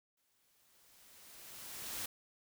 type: noise with exponential growth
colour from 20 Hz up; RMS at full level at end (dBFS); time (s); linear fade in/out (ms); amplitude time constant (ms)
white; -40; 0.17-2.06; 5; 410
effects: none